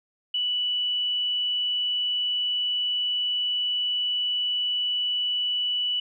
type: tone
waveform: sine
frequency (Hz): 2960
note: F#7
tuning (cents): 0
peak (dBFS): -23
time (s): 0.34-6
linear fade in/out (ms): 5
effects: none